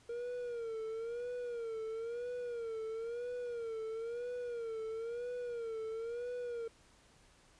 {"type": "tone with vibrato", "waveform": "triangle", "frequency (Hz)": 466.2, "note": "A#4", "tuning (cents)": 0, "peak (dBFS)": -36, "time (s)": [0.09, 6.68], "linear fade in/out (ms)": 5, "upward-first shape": "sine", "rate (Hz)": 1, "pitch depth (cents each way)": 94, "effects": ["pink hiss -65 dBFS RMS until 7.59 s", "resampled to 22050 Hz"]}